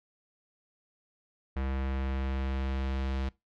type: tone with low-pass filter sweep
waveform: square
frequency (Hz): 66.6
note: C2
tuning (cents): +31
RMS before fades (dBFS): -32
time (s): 1.56-3.29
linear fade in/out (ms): 5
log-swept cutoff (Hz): 2200 to 3800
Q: 1.1
effects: noise-tail reverb RT60 0.2 s tail -21 dB re dry